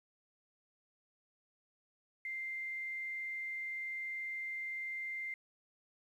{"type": "tone with quantisation", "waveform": "sine", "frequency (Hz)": 2093, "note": "C7", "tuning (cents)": 0, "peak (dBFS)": -38, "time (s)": [2.25, 5.34], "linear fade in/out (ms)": 2, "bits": 11, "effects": ["resampled to 32000 Hz"]}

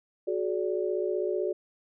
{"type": "tone cluster", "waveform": "sine", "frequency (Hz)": [367.8, 423.5, 580], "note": ["F#4", "G#4", "D5"], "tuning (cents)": [-10, 34, -22], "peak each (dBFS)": [-29, -31, -33], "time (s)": [0.27, 1.53], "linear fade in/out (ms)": 10, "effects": []}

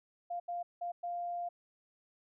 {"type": "tone bursts at uneven times", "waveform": "sine", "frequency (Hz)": 698.5, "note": "F5", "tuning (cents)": 0, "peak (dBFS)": -35, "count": 4, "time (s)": [[0.3, 0.4], [0.48, 0.63], [0.81, 0.92], [1.03, 1.49]], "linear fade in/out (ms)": 10, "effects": []}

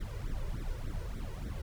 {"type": "noise with flanger", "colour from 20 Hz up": "brown", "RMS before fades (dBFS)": -37, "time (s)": [0, 1.62], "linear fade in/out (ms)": 10, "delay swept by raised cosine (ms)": [0.51, 2.11], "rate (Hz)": 3.4, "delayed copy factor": 1, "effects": []}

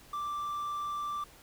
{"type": "tone with quantisation", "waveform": "triangle", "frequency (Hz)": 1174.7, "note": "D6", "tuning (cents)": 0, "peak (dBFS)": -31, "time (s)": [0.13, 1.24], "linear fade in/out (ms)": 5, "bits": 10, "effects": ["pink hiss -56 dBFS RMS until 1.42 s"]}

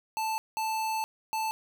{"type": "tone bursts at uneven times", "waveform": "square", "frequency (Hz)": 880, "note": "A5", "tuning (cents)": 0, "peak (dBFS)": -29, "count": 3, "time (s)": [[0.17, 0.38], [0.57, 1.04], [1.33, 1.51]], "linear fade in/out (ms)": 0, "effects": []}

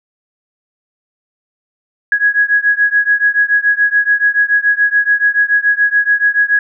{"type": "beating tone pair", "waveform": "sine", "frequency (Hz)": [1661.2, 1668.2], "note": ["G#6", "G#6"], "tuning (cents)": [0, 7], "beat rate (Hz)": 7, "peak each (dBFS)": [-12, -13], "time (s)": [2.12, 6.59], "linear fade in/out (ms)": 2, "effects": []}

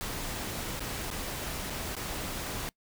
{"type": "noise with dropouts", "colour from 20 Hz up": "pink", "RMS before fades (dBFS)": -36, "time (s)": [0.01, 2.69], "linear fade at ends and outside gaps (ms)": 0, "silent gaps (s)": [[0.795, 0.805], [1.103, 1.112], [1.699, 1.704], [1.952, 1.966]], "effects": ["noise-tail reverb RT60 0.1 s tail -24 dB re dry"]}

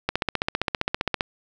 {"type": "click train", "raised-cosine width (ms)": 0.3, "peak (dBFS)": -6, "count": 18, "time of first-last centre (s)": [0.09, 1.208], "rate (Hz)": 15.2, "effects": []}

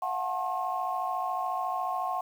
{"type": "tone cluster", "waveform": "sine", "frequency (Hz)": [685, 739, 870, 1073], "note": ["F5", "F#5", "A5", "C6"], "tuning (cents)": [-34, -2, -20, 43], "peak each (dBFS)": [-37, -31, -37, -32], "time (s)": [0.02, 2.21], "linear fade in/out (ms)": 5, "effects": ["tanh soft clip ceiling -19 dBFS", "9-bit"]}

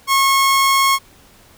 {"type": "tone", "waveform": "sawtooth", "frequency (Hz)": 1089, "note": "C#6", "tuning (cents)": -31, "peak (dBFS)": -8, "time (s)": [0.07, 0.99], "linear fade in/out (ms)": 50, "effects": ["pink hiss -48 dBFS RMS until 1.57 s"]}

